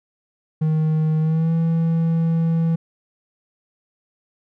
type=tone with pitch glide; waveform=triangle; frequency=156.7 to 164.59 Hz; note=D#3 to E3; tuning=+13 to -2 cents; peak=-14 dBFS; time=0.61-2.76 s; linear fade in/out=10 ms; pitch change=+85 cents; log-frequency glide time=1.2-1.52 s; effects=none